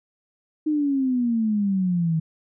sine exponential sweep, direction down, 311.1 to 157.7 Hz, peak -19 dBFS, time 0.66-2.2 s, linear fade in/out 10 ms, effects none

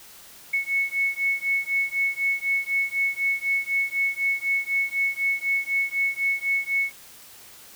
sine beating tone pair, 2203 / 2207 Hz, C#7 / C#7, -11 / -8 cents, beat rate 4 Hz, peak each -25 dBFS, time 0.53-6.92 s, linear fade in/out 10 ms, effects white hiss -47 dBFS RMS until 7.75 s

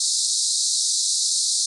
pink band-pass noise, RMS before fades -22 dBFS, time 0-1.66 s, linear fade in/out 5 ms, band 3900 to 9600 Hz, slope 96 dB/octave, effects none

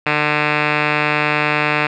5% pulse tone with low-pass filter, 150 Hz, D3, 37 cents sharp, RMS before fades -17 dBFS, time 0.06-1.87 s, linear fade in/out 5 ms, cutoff 2700 Hz, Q 8.9, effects none

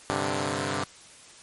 5% pulse chord, G suspended fourth, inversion none, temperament equal, 98 / 130.81 / 146.83 Hz, G2 / C3 / D3, 0 / 0 / 0 cents, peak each -20 dBFS, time 0.1-0.84 s, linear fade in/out 0 ms, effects white hiss -50 dBFS RMS until 1.42 s + MP3 48 kbps

